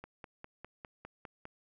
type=click train; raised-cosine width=0.5 ms; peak=-30 dBFS; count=8; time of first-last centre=0.04-1.454 s; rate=4.95 Hz; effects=none